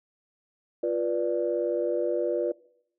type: chord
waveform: sine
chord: B diminished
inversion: second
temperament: equal with one note detuned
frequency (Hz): 349.2 / 488.5 / 587.3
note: F4 / B4 / D5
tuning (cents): 0 / -19 / 0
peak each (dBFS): -28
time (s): 0.83-2.52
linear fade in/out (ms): 5
effects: noise-tail reverb RT60 0.7 s tail -21 dB re dry + tanh soft clip ceiling -14 dBFS